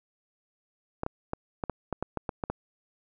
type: clicks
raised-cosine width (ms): 1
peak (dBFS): -16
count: 11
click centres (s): 1.034 / 1.064 / 1.334 / 1.638 / 1.697 / 1.927 / 2.026 / 2.173 / 2.292 / 2.438 / 2.5
effects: none